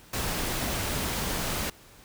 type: noise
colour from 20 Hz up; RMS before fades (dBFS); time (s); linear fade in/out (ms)
pink; -30; 0.13-1.7; 5
effects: pink hiss -53 dBFS RMS until 2.04 s